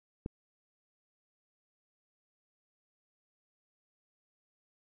click, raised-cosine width 3 ms, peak -23 dBFS, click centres 0.261 s, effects none

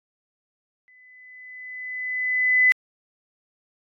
sine tone with exponential growth, 2008 Hz, B6, 28 cents sharp, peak -12 dBFS, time 0.88-2.72 s, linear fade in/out 0 ms, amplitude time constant 400 ms, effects AAC 48 kbps

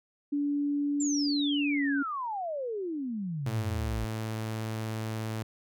sine tone with pitch glide, 288 to 280.8 Hz, D4 to C#4, -34 to +22 cents, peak -26 dBFS, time 0.32-2.03 s, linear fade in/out 10 ms, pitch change -44 cents, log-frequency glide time 1.75-1.84 s
sine exponential sweep, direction down, 7470 to 50.8 Hz, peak -31 dBFS, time 1-4.05 s, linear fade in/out 5 ms
sawtooth tone, 110.4 Hz, A2, 6 cents sharp, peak -28 dBFS, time 3.46-5.43 s, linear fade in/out 5 ms
effects none

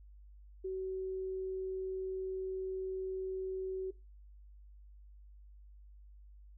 sine tone, 377.4 Hz, F#4, 34 cents sharp, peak -35 dBFS, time 0.64-3.91 s, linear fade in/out 10 ms, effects noise-tail reverb RT60 0.2 s tail -17 dB re dry + added 50 Hz sine -53 dBFS peak until 6.57 s

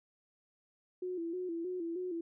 sine tone with vibrato, 349.2 Hz, F4, in tune, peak -35 dBFS, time 1.02-2.21 s, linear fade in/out 5 ms, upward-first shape square, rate 3.2 Hz, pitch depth 75 cents each way, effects none

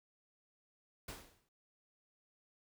pink noise with exponential decay, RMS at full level -44 dBFS, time 1.08-1.49 s, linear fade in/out 5 ms, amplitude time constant 87 ms, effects none

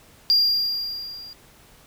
triangle tone with level ramp, 4789 Hz, D8, 33 cents sharp, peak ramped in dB -11 to -37 dBFS, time 0.3-1.33 s, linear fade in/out 0 ms, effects tanh soft clip ceiling -10 dBFS + pink hiss -52 dBFS RMS until 1.86 s

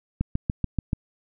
click train, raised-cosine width 5 ms, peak -11 dBFS, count 6, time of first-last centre 0.21-0.932 s, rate 6.93 Hz, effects none

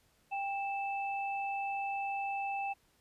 sine tone pair together, 794.2 / 2637 Hz, G5 / E7, +22 / 0 cents, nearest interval octave + major sixth, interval 2078 cents, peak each -34 / -40 dBFS, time 0.31-2.74 s, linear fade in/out 20 ms, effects pink hiss -70 dBFS RMS until 3 s + resampled to 32000 Hz

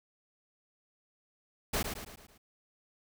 pink noise with echo, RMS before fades -31 dBFS, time 1.73-1.83 s, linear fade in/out 10 ms, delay 110 ms, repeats 5, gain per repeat -6 dB, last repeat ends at 2.38 s, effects none

